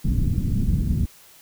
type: low-pass noise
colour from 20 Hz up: pink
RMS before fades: -21 dBFS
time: 0.04-1.06 s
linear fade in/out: 10 ms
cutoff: 220 Hz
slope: 24 dB/octave
effects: white hiss -50 dBFS RMS until 1.41 s